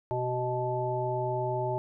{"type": "harmonic tone with a mistuned harmonic", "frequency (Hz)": 124.6, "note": "B2", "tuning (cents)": 16, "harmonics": [1, 3, 5, 7], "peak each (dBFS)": [-33, -33, -33, -33], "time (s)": [0.11, 1.78], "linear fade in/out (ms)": 0, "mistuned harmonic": 3, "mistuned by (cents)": 20, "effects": []}